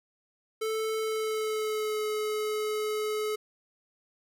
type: tone with pitch glide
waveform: square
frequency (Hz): 439.4 to 427.1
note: A4 to G#4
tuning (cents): -2 to +48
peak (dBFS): -29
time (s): 0.61-3.36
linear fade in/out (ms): 10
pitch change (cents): -50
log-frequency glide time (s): 1-2.04
effects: none